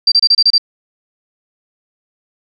sine tone bursts, 4699 Hz, D8, in tune, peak -6 dBFS, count 7, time 0.07-0.581 s, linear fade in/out 5 ms, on 49 ms, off 28 ms, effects none

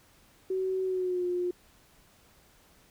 sine tone with pitch glide, 376.7 to 356.4 Hz, F#4 to F4, +31 to +35 cents, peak -27 dBFS, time 0.5-1.51 s, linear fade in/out 5 ms, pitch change -96 cents, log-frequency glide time 0.84-1.25 s, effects pink hiss -61 dBFS RMS until 2.9 s

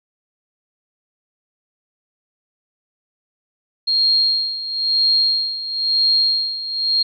sine tone with tremolo, 4236 Hz, C8, 21 cents sharp, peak -12 dBFS, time 3.87-7.03 s, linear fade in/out 10 ms, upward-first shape sine, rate 1 Hz, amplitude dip 75%, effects none

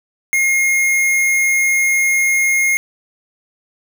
square tone, 2143 Hz, C7, 41 cents sharp, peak -13 dBFS, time 0.33-2.77 s, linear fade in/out 0 ms, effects 8-bit

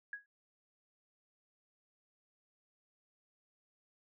sine tone with exponential decay, 1661.2 Hz, G#6, in tune, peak -36 dBFS, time 0.13-0.26 s, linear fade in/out 2 ms, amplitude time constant 27 ms, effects none

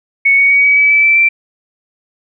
sine tone with pitch steps, 2217 / 2235 / 2253 / 2271 / 2290 / 2308 / 2327 / 2346 Hz, C#7 / C#7 / C#7 / C#7 / D7 / D7 / D7 / D7, 0 / +14 / +28 / +41 / -44 / -31 / -17 / -2 cents, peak -6 dBFS, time 0.25-1.29 s, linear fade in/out 10 ms, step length 130 ms, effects none

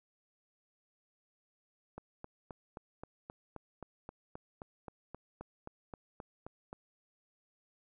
click train, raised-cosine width 1 ms, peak -30 dBFS, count 19, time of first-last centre 1.98-6.729 s, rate 3.79 Hz, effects none

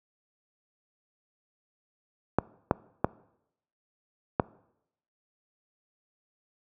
clicks, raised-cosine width 1 ms, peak -7 dBFS, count 4, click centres 2.386 / 2.711 / 3.045 / 4.398 s, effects noise-tail reverb RT60 0.8 s tail -22 dB re dry + high-pass 80 Hz 12 dB/octave

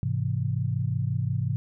sine chord, Ab augmented, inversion none, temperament equal with one note detuned, 103.83 / 129.53 / 164.81 Hz, Ab2 / C3 / E3, 0 / -17 / 0 cents, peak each -28 / -27 / -32 dBFS, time 0.03-1.56 s, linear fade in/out 0 ms, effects none

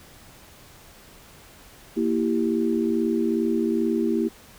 sine chord, E diminished, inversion second, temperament equal, 233.1 / 329.6 / 392 Hz, Bb3 / E4 / G4, 0 / 0 / 0 cents, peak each -24 / -24 / -26 dBFS, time 1.96-4.29 s, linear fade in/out 20 ms, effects pink hiss -49 dBFS RMS until 4.58 s

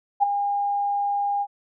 sine tone with ADSR envelope, 810 Hz, G#5, 43 cents flat, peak -12 dBFS, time 0.2-1.47 s, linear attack 31 ms, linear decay 9 ms, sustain -9 dB, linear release 55 ms, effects none

